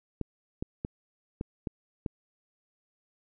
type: clicks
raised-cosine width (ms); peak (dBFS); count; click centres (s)
3; -19; 6; 0.213 / 0.625 / 0.849 / 1.411 / 1.672 / 2.062
effects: none